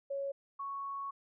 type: tone pair in turn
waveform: sine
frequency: 554.4 / 1108.8 Hz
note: C#5 / C#6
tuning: 0 / 0 cents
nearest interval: octave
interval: 1200 cents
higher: second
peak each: -34 / -37 dBFS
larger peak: first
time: 0.1-0.32 / 0.59-1.11 s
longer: second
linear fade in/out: 10 ms
effects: none